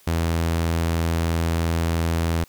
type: tone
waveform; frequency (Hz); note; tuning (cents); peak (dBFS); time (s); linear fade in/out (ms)
sawtooth; 83; E2; +12; -16; 0.07-2.44; 5
effects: white hiss -54 dBFS RMS until 2.48 s